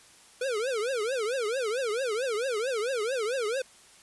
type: tone with vibrato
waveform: square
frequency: 475.4 Hz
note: A#4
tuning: 34 cents sharp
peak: -28 dBFS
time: 0.41-3.62 s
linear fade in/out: 5 ms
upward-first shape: triangle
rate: 4.5 Hz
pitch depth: 280 cents each way
effects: white hiss -55 dBFS RMS until 4.02 s + resampled to 24000 Hz